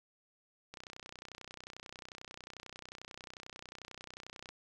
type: click train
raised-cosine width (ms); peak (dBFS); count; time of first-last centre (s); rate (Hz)
0.2; -29; 118; 0.74-4.49; 31.2
effects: none